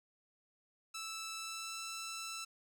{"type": "tone with pitch glide", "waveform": "10% pulse", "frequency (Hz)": [1318.5, 1328.4], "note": ["E6", "E6"], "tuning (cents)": [0, 13], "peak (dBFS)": -33, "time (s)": [0.94, 2.45], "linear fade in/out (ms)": 10, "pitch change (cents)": 13, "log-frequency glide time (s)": [1.34, 1.78], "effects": []}